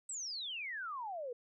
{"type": "exponential sweep", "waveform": "sine", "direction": "down", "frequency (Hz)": [8180, 466.2], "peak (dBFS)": -39, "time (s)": [0.09, 1.33], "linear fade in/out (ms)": 5, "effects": []}